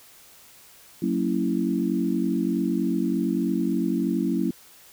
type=chord; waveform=sine; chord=F# dominant seventh; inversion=none; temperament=equal with one note detuned; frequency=185 / 228.3 / 277.2 / 329.6 Hz; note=F#3 / A#3 / C#4 / E4; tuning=0 / -36 / 0 / 0 cents; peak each=-27 dBFS; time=1.02-4.51 s; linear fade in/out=5 ms; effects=white hiss -51 dBFS RMS until 4.92 s